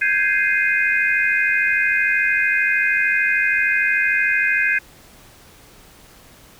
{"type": "chord", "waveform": "sine", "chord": "Ab major seventh", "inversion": "third", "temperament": "equal", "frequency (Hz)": [1568, 1661.2, 2093, 2489], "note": ["G6", "Ab6", "C7", "Eb7"], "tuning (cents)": [0, 0, 0, 0], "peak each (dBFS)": -21, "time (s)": [0.01, 4.79], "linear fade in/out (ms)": 10, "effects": ["pink hiss -47 dBFS RMS until 6.59 s"]}